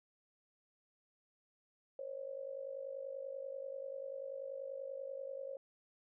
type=tone with amplitude modulation; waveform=sine; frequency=542 Hz; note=C#5; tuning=39 cents flat; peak=-38 dBFS; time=1.99-5.57 s; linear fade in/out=2 ms; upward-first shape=sine; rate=50.3 Hz; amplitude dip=80%; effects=none